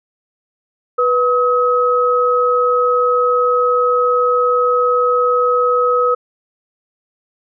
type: tone pair together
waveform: sine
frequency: 492 / 1274.6 Hz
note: B4 / D#6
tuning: -7 / +41 cents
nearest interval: octave + major third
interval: 1648 cents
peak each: -14 dBFS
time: 0.98-6.15 s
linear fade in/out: 10 ms
effects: none